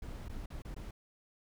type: noise with dropouts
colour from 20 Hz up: brown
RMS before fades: -43 dBFS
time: 0.02-0.91 s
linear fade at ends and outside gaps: 5 ms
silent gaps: 0.285-0.294 / 0.46-0.502 / 0.621-0.649 / 0.745-0.763 s
effects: none